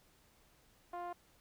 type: tone with low-pass filter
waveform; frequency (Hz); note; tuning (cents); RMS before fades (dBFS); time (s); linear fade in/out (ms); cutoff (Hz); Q
5% pulse; 350.9; F4; +8; -43; 0.93-1.13; 5; 840; 3.5
effects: pink hiss -68 dBFS RMS until 1.4 s